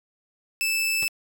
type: tone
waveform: sawtooth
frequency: 2632 Hz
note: E7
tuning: 3 cents flat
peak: -19 dBFS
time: 0.61-1.08 s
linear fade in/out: 0 ms
type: noise with exponential decay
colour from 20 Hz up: pink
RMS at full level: -31 dBFS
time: 1.02-1.09 s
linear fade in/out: 5 ms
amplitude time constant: 15 ms
effects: none